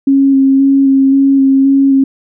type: tone with vibrato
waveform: sine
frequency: 271.8 Hz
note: C#4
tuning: 34 cents flat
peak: -5 dBFS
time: 0.07-2.04 s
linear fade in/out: 5 ms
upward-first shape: square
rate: 1.9 Hz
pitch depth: 13 cents each way
effects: none